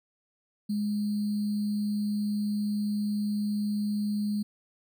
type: tone with sample-and-hold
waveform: sine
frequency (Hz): 207.7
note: G#3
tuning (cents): 0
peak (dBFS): -26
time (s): 0.69-4.43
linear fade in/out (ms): 10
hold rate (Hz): 4410
effects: none